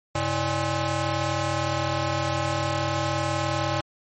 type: ring-modulated tone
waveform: 15% pulse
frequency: 230.8 Hz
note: A#3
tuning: 17 cents flat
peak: -14 dBFS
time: 0.15-3.81 s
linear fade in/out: 5 ms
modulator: 366 Hz
effects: MP3 32 kbps